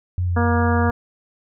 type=tone with vibrato; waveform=sine; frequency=88.9 Hz; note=F2; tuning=31 cents sharp; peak=-18 dBFS; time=0.18-0.9 s; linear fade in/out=0 ms; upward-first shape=sine; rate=4.7 Hz; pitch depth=22 cents each way
type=harmonic tone; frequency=236.8 Hz; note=A#3; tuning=27 cents sharp; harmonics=1 / 2 / 3 / 4 / 5 / 6 / 7; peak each=-21 / -24 / -26 / -27 / -28 / -29 / -29 dBFS; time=0.36-0.91 s; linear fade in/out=10 ms
effects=none